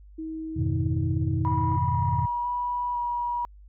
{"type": "tone", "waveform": "sine", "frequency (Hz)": 318.4, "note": "D#4", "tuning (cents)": 40, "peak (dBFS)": -31, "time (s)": [0.18, 1.77], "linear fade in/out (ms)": 10}
{"type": "chord", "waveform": "sine", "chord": "F half-diminished seventh", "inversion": "none", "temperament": "equal with one note detuned", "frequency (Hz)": [87.31, 103.83, 123.47, 152.89], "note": ["F2", "Ab2", "Cb3", "Eb3"], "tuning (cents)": [0, 0, 0, -30], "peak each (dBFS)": [-27, -30, -27, -30], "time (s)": [0.56, 2.26], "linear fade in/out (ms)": 10}
{"type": "tone with vibrato", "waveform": "sine", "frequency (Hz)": 969, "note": "B5", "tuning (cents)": -33, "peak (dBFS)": -25, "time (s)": [1.45, 3.45], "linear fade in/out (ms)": 0, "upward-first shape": "square", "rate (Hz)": 1, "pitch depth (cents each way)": 12}
{"effects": ["tanh soft clip ceiling -13 dBFS", "added 50 Hz sine -46 dBFS peak until 3.68 s"]}